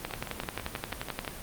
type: two click trains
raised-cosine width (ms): 0.3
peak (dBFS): -20 / -15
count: 8 / 15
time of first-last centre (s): 0.11-1.248 / 0.05-1.278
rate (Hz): 6.15 / 11.4
effects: pink hiss -42 dBFS RMS until 1.42 s + Opus 32 kbps